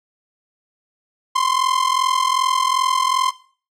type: ring-modulated tone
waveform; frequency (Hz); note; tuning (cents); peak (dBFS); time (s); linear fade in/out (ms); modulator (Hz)
45% pulse; 1046.5; C6; 0; -13; 1.35-3.31; 10; 21.3
effects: noise-tail reverb RT60 0.4 s tail -17 dB re dry + low-pass 9000 Hz 12 dB/octave